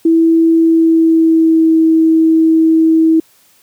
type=tone with pitch glide; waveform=sine; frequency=328.1 to 322.3 Hz; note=E4 to E4; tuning=-8 to -39 cents; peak=-6 dBFS; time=0.05-3.2 s; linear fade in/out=5 ms; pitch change=-31 cents; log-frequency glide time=0.56-1.78 s; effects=white hiss -50 dBFS RMS until 3.62 s + high-pass 80 Hz 12 dB/octave